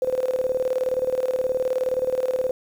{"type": "tone with tremolo", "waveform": "sine", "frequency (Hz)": 512, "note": "C5", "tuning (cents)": -38, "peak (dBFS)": -18, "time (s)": [0.02, 2.51], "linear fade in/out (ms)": 2, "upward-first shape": "square", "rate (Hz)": 19, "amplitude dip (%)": 70, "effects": ["8-bit"]}